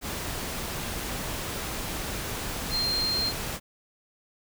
sine tone in noise, 4186 Hz, C8, in tune, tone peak -25 dBFS, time 2.7-3.33 s, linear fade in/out 50 ms, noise pink, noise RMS -33 dBFS, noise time 0.01-3.6 s, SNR +5 dB, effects none

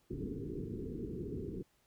white low-pass noise, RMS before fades -41 dBFS, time 0.1-1.63 s, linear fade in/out 10 ms, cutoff 440 Hz, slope 96 dB/octave, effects pink hiss -73 dBFS RMS until 1.86 s

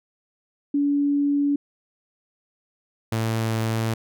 sine / sawtooth tone pair in turn, 285.8 / 112.25 Hz, D4 / A2, -47 / +35 cents, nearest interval octave + major third, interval 1618 cents, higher first, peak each -18 dBFS, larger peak neither, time 0.74-1.56 / 3.12-3.94 s, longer neither, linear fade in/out 5 ms, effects none

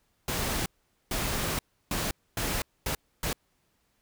pink noise bursts at uneven times, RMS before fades -30 dBFS, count 6, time 0.28-0.66 / 1.11-1.59 / 1.91-2.11 / 2.37-2.62 / 2.86-2.95 / 3.23-3.33 s, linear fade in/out 2 ms, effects pink hiss -72 dBFS RMS until 4.01 s

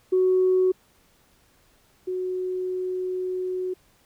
sine tone pair in turn, 371.1 / 368.3 Hz, F#4 / F#4, +5 / -8 cents, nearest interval unison, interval 13 cents, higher first, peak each -16 / -25 dBFS, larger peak first, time 0.12-0.72 / 2.07-3.74 s, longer second, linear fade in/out 10 ms, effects tanh soft clip ceiling -12 dBFS + pink hiss -61 dBFS RMS until 4.05 s

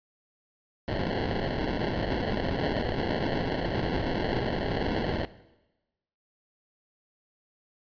white noise with sample-and-hold, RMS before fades -29 dBFS, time 0.88-5.25 s, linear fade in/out 0 ms, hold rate 1225 Hz, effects noise-tail reverb RT60 1.0 s tail -17 dB re dry + resampled to 11025 Hz

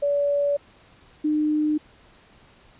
sine tone pair in turn, 573 / 303.5 Hz, D5 / D#4, -43 / -43 cents, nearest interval major seventh, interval 1100 cents, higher first, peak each -19 dBFS, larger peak neither, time 0.02-0.57 / 1.24-1.78 s, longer first, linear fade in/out 10 ms, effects pink hiss -54 dBFS RMS until 2.79 s + resampled to 8000 Hz

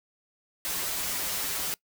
white noise with comb filter, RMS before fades -31 dBFS, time 0.65-1.74 s, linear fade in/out 0 ms, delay 8.7 ms, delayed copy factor -1, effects noise-tail reverb RT60 0.1 s tail -23 dB re dry

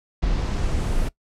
brown noise with low-pass filter sweep, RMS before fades -22 dBFS, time 0.22-1.09 s, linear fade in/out 10 ms, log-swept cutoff 4700 to 12000 Hz, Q 1.2, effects noise-tail reverb RT60 0.1 s tail -20 dB re dry

